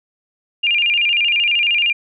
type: tone with vibrato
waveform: sine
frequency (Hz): 2596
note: E7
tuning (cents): -27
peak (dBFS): -13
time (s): 0.63-1.93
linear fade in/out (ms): 10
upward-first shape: square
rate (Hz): 13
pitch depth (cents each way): 140
effects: none